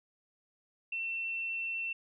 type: tone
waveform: sine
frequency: 2696 Hz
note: E7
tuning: 38 cents sharp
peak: -33 dBFS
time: 0.92-1.93 s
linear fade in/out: 5 ms
effects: none